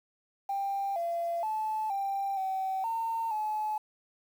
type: tone with pitch steps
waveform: sine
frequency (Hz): 791 / 682 / 868 / 788 / 764 / 909 / 856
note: G5 / F5 / A5 / G5 / G5 / A#5 / A5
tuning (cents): +15 / -41 / -24 / +9 / -45 / -44 / -48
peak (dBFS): -28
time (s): 0.49-3.78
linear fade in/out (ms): 5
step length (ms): 470
effects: tanh soft clip ceiling -25 dBFS + 9-bit